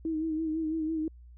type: tone with vibrato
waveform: sine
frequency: 317.4 Hz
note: D#4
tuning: 35 cents sharp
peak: -28 dBFS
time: 0.05-1.08 s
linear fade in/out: 2 ms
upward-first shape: sine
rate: 6 Hz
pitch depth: 46 cents each way
effects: added 60 Hz sine -48 dBFS peak until 1.37 s